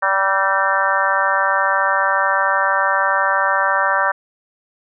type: harmonic tone with a mistuned harmonic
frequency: 193.8 Hz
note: G3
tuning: 20 cents flat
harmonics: 3 / 4 / 5 / 6 / 7 / 8 / 9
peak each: -23 / -24 / -21 / -21 / -23 / -20 / -23 dBFS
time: 0.02-4.12 s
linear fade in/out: 10 ms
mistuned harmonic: 9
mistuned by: +53 cents
effects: none